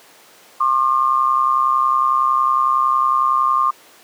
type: tone pair together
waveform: sine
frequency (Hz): 1069.1 / 1200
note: C6 / D6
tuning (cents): +37 / +37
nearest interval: major second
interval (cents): 200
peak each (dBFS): -16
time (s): 0.6-3.71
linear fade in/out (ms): 10
effects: pink hiss -46 dBFS RMS until 4.03 s + high-pass 400 Hz 12 dB/octave